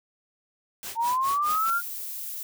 white noise with tremolo, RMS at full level -35 dBFS, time 0.83-1.7 s, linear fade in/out 0 ms, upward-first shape sine, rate 4.8 Hz, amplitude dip 100%
sine linear sweep, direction up, 894 to 1426 Hz, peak -22 dBFS, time 0.95-1.82 s, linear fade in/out 50 ms
violet noise, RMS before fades -35 dBFS, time 1.5-2.43 s, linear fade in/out 2 ms
effects none

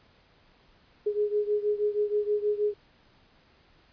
sine beating tone pair, 415.3 / 421.6 Hz, G#4 / G#4, 0 / +26 cents, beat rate 6.3 Hz, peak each -26 / -29 dBFS, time 1.06-2.74 s, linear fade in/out 10 ms, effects pink hiss -61 dBFS RMS until 3.92 s + resampled to 11025 Hz

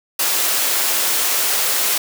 white high-pass noise, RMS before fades -18 dBFS, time 0.19-1.98 s, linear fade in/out 5 ms, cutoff 370 Hz, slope 12 dB/octave, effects none

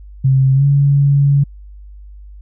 sine tone with pitch glide, 133.3 to 141.14 Hz, C3 to C#3, +33 to +32 cents, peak -8 dBFS, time 0.24-1.44 s, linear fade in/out 10 ms, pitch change +99 cents, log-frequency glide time 0.54-0.64 s, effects added 50 Hz sine -33 dBFS peak until 2.41 s

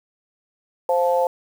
sine chord, F major, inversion second, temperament just, 523.8 / 698.5 / 873.1 Hz, C5 / F5 / A5, +2 / 0 / -14 cents, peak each -18 / -24 / -22 dBFS, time 0.89-1.27 s, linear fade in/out 2 ms, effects 7-bit

